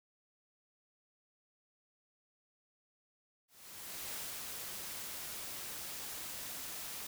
white noise with ADSR envelope, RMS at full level -42 dBFS, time 3.48-7.07 s, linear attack 660 ms, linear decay 210 ms, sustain -2 dB, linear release 5 ms, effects none

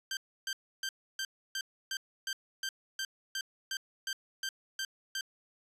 15% pulse tone bursts, 1568 Hz, G6, in tune, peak -27 dBFS, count 15, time 0.11-5.21 s, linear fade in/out 2 ms, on 60 ms, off 300 ms, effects resampled to 32000 Hz

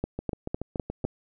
two click trains, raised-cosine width 2 ms, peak -14 / -18 dBFS, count 5 / 7, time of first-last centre 0.04-1.05 / 0.19-1.042 s, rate 3.96 / 7.04 Hz, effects none

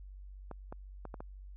clicks, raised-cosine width 1 ms, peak -29 dBFS, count 5, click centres 0.513 / 0.725 / 1.053 / 1.142 / 1.205 s, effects added 48 Hz sine -46 dBFS peak until 1.56 s

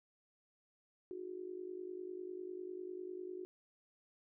sine tone with amplitude modulation, 365.3 Hz, F#4, 22 cents flat, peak -39 dBFS, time 1.11-3.45 s, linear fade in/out 0 ms, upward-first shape sine, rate 50 Hz, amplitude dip 80%, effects none

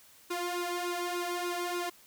sawtooth tone with flanger, 351.9 Hz, F4, 13 cents sharp, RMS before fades -34 dBFS, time 0.3-1.9 s, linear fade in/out 10 ms, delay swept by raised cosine 0.77 to 1.97 ms, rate 3.4 Hz, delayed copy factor +0.75, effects white hiss -58 dBFS RMS until 2.06 s

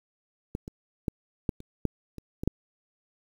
clicks, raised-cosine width 3 ms, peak -18 / -25 / -14 / -13 / -30 / -12 / -27 / -19 / -10 dBFS, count 9, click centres 0.551 / 0.679 / 1.082 / 1.492 / 1.604 / 1.853 / 2.183 / 2.435 / 2.476 s, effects 8-bit

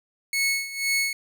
sawtooth tone with tremolo, 2200 Hz, C#7, 14 cents flat, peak -17 dBFS, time 0.33-1.13 s, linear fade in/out 2 ms, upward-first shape sine, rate 2 Hz, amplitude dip 80%, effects none

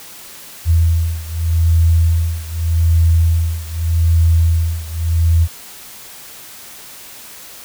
sine beating tone pair, 82.41 / 83.24 Hz, E2 / E2, 0 / +17 cents, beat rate 0.83 Hz, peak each -13 / -15 dBFS, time 0.65-5.48 s, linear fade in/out 50 ms, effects white hiss -36 dBFS RMS until 7.64 s

